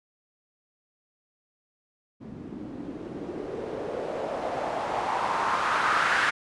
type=noise with low-pass filter sweep; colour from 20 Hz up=blue; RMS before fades=-29 dBFS; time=2.2-6.31 s; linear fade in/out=20 ms; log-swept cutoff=210 to 1600 Hz; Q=2.8; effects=resampled to 24000 Hz